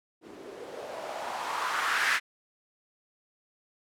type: noise with low-pass filter sweep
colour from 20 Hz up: violet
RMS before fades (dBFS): -32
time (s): 0.21-2.2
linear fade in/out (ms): 50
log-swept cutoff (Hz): 310 to 1800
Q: 2.8
effects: none